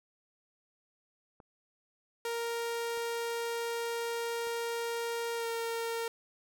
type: clicks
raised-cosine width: 1 ms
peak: -39 dBFS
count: 3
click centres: 1.402 / 2.975 / 4.471 s
type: tone with pitch glide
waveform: sawtooth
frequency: 466.2 to 460.6 Hz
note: A#4 to A#4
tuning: 0 to -21 cents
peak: -29 dBFS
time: 2.25-6.08 s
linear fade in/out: 2 ms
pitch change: -21 cents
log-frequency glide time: 5.36-5.47 s
effects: none